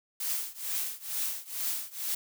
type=noise with tremolo; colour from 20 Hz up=blue; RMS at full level=-30 dBFS; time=0.2-2.15 s; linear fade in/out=5 ms; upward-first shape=triangle; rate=2.2 Hz; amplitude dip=95%; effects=none